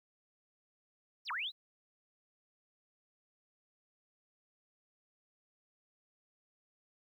sine linear two-way sweep, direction down then up, 6100 to 900 to 4134 Hz, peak -35 dBFS, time 1.25-1.52 s, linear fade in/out 50 ms, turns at 1.31 s, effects 12-bit

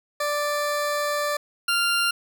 20% pulse tone pair in turn, 587.3 / 1392 Hz, D5 / F6, 0 / -6 cents, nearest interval octave + minor third, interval 1494 cents, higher second, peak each -18 / -15 dBFS, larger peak second, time 0.2-1.37 / 1.68-2.11 s, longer first, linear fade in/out 5 ms, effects none

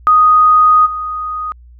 sine tone with level steps, 1244.5 Hz, D#6, in tune, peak -5 / -18 dBFS, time 0.07-1.52 s, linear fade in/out 0 ms, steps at 0.85 s, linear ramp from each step 20 ms, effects added 60 Hz sine -37 dBFS peak until 1.79 s

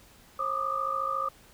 sine tone cluster, 537 / 1185 / 1239 Hz, C5 / D6 / D#6, +45 / +15 / -8 cents, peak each -37 / -30 / -31 dBFS, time 0.39-1.29 s, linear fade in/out 5 ms, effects pink hiss -56 dBFS RMS until 1.53 s

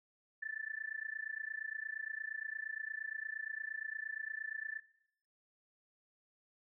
sine tone with amplitude modulation, 1758 Hz, A6, 2 cents flat, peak -35 dBFS, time 0.42-4.8 s, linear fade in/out 10 ms, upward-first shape sine, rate 28.6 Hz, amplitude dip 95%, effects noise-tail reverb RT60 0.7 s tail -18 dB re dry

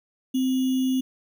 sine tone with sample-and-hold, 260 Hz, C4, 11 cents flat, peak -20 dBFS, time 0.34-1.01 s, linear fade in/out 10 ms, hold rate 3150 Hz, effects none

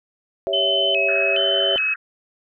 sine chord, C# diminished, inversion second, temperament equal with one note detuned, 392 / 558.5 / 659.3 Hz, G4 / C#5 / E5, 0 / +13 / 0 cents, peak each -26 / -24 / -24 dBFS, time 0.47-1.76 s, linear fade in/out 0 ms
sine tone with vibrato, 2794 Hz, F7, in tune, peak -18 dBFS, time 0.53-1.94 s, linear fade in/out 5 ms, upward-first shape square, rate 1.2 Hz, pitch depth 150 cents each way
white band-pass noise, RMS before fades -35 dBFS, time 1.08-1.96 s, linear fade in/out 5 ms, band 1300 to 1800 Hz, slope 96 dB/octave
effects none

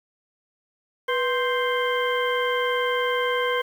harmonic tone with a mistuned harmonic, 523.3 Hz, C5, in tune, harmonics 1 / 2 / 3 / 4 / 6, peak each -24 / -27 / -29 / -30 / -32 dBFS, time 1.08-3.62 s, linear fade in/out 10 ms, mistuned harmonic 1, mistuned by -110 cents, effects 8-bit

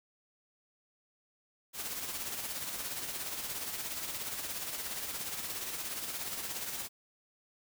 white noise with tremolo, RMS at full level -37 dBFS, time 1.73-6.89 s, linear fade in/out 50 ms, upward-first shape sine, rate 17 Hz, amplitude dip 45%, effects none

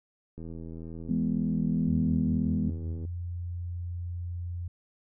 click train, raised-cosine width 3 ms, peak -29 dBFS, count 220, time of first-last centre 0.38-3.051 s, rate 82 Hz
sine chord, E major, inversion none, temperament equal, 164.81 / 207.7 / 246.9 Hz, E3 / G#3 / B3, 0 / 0 / 0 cents, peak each -29 dBFS, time 1.09-2.7 s, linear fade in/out 5 ms
sine tone, 87.3 Hz, F2, in tune, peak -32 dBFS, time 1.87-4.68 s, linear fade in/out 5 ms
effects none

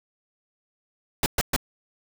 pink noise bursts, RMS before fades -22 dBFS, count 3, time 1.23-1.563 s, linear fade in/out 2 ms, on 31 ms, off 120 ms, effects none

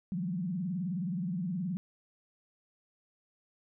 sine tone with vibrato, 179.4 Hz, F3, 47 cents sharp, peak -31 dBFS, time 0.12-1.77 s, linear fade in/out 0 ms, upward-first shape sine, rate 19 Hz, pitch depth 190 cents each way, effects none

